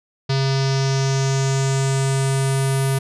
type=tone with low-pass filter sweep; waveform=square; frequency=135.2 Hz; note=C#3; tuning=43 cents flat; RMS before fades=-19 dBFS; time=0.29-2.99 s; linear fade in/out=10 ms; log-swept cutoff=4700 to 11000 Hz; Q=3.7; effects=none